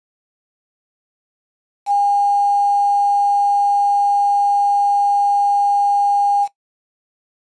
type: tone with quantisation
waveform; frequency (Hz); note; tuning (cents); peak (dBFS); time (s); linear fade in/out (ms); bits
sine; 810; G#5; -43; -12; 1.86-6.48; 50; 6
effects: noise-tail reverb RT60 0.1 s tail -17 dB re dry + resampled to 22050 Hz